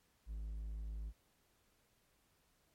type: tone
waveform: triangle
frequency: 53.4 Hz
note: G#1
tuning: 49 cents sharp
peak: -39 dBFS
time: 0.26-1.13 s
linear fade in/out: 50 ms
effects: pink hiss -75 dBFS RMS until 2.74 s + MP3 64 kbps